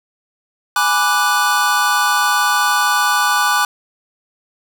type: chord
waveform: square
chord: G# half-diminished seventh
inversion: none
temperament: equal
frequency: 830.6 / 987.8 / 1174.7 / 1480 Hz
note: G#5 / B5 / D6 / F#6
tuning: 0 / 0 / 0 / 0 cents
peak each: -21 / -22 / -18 / -18 dBFS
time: 0.76-3.65 s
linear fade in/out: 2 ms
effects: none